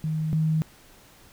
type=tone pair in turn; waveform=sine; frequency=156.7 / 157.55 Hz; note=D#3 / D#3; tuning=+13 / +22 cents; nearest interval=unison; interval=9 cents; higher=second; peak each=-24 / -20 dBFS; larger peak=second; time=0.04-0.33 / 0.33-0.62 s; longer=neither; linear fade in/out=0 ms; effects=pink hiss -53 dBFS RMS until 1.32 s